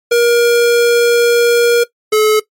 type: tone pair in turn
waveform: square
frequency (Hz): 474.1 / 430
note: A#4 / A4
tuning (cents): +29 / -40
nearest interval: major second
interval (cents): 169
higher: first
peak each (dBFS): -8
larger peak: neither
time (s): 0.11-1.84 / 2.12-2.4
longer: first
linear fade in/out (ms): 10
effects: noise-tail reverb RT60 0.1 s tail -18 dB re dry + MP3 64 kbps